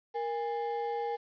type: ring-modulated tone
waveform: triangle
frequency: 643 Hz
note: E5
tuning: 43 cents flat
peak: -26 dBFS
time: 0.14-1.17 s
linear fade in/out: 20 ms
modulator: 175 Hz
effects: resampled to 11025 Hz + 10-bit